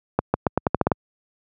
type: accelerating click train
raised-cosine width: 1 ms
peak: -3 dBFS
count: 9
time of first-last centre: 0.19-0.918 s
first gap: 150 ms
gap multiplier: 0.85
effects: high-pass 80 Hz 12 dB/octave